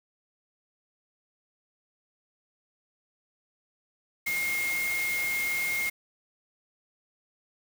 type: tone in noise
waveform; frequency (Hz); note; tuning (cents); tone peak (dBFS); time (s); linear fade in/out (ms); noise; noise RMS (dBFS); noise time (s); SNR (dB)
sine; 2139; C7; +38; -27; 4.26-5.9; 10; white; -36; 4.26-5.9; +6
effects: none